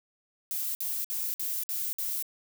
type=noise bursts; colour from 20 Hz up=violet; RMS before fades=-32 dBFS; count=6; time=0.51-2.225 s; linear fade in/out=0 ms; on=240 ms; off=55 ms; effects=none